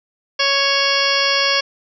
harmonic tone, 555 Hz, C#5, 2 cents sharp, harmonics 1 / 2 / 3 / 4 / 5 / 6 / 8 / 9 / 10, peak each -23 / -23 / -23 / -23 / -23 / -23 / -23 / -23 / -23 dBFS, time 0.39-1.61 s, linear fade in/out 10 ms, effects none

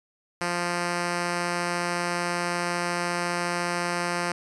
5% pulse tone, 174.61 Hz, F3, in tune, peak -14 dBFS, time 0.41-4.32 s, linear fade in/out 2 ms, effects resampled to 24000 Hz

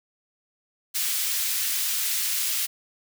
white high-pass noise, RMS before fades -26 dBFS, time 0.94-2.67 s, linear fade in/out 20 ms, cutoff 2100 Hz, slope 12 dB/octave, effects none

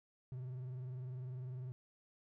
triangle tone with vibrato, 127.4 Hz, C3, 46 cents flat, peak -40 dBFS, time 0.32-1.72 s, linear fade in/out 0 ms, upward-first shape triangle, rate 20 Hz, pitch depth 100 cents each way, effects none

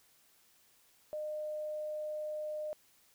sine tone, 609 Hz, D#5, 37 cents flat, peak -36 dBFS, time 1.13-2.73 s, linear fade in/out 0 ms, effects white hiss -67 dBFS RMS until 3.14 s

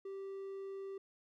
triangle tone, 390 Hz, G4, 9 cents flat, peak -40 dBFS, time 0.05-0.98 s, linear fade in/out 5 ms, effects none

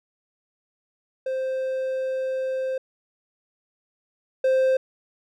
triangle tone pair in turn, 523.3 / 523.3 Hz, C5 / C5, 0 / 0 cents, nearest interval unison, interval 0 cents, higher neither, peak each -22 / -15 dBFS, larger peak second, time 1.26-2.78 / 4.44-4.77 s, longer first, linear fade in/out 5 ms, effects none

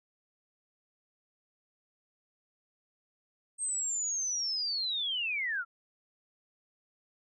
sine linear sweep, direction down, 8470 to 1318.5 Hz, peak -30 dBFS, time 3.58-5.65 s, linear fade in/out 50 ms, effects none

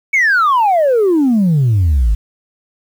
sine exponential sweep, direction down, 2282 to 49.11 Hz, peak -7 dBFS, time 0.13-2.15 s, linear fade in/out 10 ms, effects tanh soft clip ceiling -7 dBFS + 7-bit

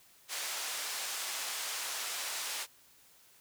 white band-pass noise, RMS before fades -38 dBFS, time 0.28-2.67 s, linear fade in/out 50 ms, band 660 to 8600 Hz, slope 12 dB/octave, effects white hiss -62 dBFS RMS until 3.4 s

